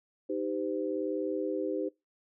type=chord; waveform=sine; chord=C minor; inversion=first; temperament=equal with one note detuned; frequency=311.1 / 392 / 511 Hz; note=Eb4 / G4 / C5; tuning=0 / 0 / -41 cents; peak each=-34 / -34 / -35 dBFS; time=0.29-1.89 s; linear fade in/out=10 ms; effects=noise-tail reverb RT60 0.2 s tail -22 dB re dry